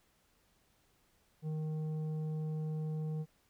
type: tone with tanh clipping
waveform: triangle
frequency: 155.56 Hz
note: D#3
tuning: in tune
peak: -36 dBFS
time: 1.42-3.26 s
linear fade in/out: 50 ms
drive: 12 dB
effects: pink hiss -72 dBFS RMS until 3.49 s